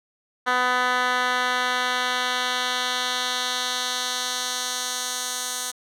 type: tone with band-pass filter sweep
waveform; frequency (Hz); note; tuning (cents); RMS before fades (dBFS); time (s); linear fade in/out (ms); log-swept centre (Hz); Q
10% pulse; 250; B3; +21; -25; 0.46-5.72; 20; 1600 to 7700; 1.1
effects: none